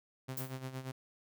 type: tone with tremolo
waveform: sawtooth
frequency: 130.81 Hz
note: C3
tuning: in tune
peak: -34 dBFS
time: 0.28-0.92 s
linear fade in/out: 10 ms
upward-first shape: sine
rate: 8.6 Hz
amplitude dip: 70%
type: noise with exponential decay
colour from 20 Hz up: violet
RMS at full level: -36 dBFS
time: 0.37-0.6 s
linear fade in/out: 5 ms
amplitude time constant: 48 ms
effects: none